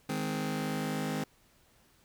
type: chord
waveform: sawtooth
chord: Ab major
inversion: second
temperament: just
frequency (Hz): 155.74 / 207.7 / 259.6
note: Eb3 / Ab3 / C4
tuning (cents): +2 / 0 / -13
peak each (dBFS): -32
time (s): 0.09-1.24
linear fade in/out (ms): 5
effects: pink hiss -65 dBFS RMS until 2.04 s